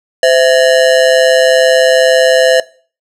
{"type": "ring-modulated tone", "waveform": "square", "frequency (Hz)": 587.3, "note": "D5", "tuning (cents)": 0, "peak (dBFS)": -3, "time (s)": [0.23, 2.6], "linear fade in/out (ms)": 0, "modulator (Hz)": 71.1, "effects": ["noise-tail reverb RT60 0.4 s tail -20 dB re dry", "low-pass 8000 Hz 12 dB/octave"]}